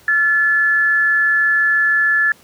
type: tone pair together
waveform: sine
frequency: 1370.7 / 1727 Hz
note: F6 / A6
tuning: -33 / -33 cents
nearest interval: major third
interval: 400 cents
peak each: -23 / -12 dBFS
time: 0.08-2.32 s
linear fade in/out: 2 ms
effects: pink hiss -48 dBFS RMS until 2.43 s + high-pass 80 Hz 12 dB/octave